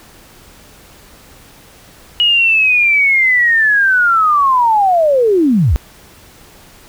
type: linear sweep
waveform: sine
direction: down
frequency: 2911 to 49 Hz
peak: -8 dBFS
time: 2.2-5.76 s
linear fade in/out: 0 ms
effects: pink hiss -42 dBFS RMS until 6.88 s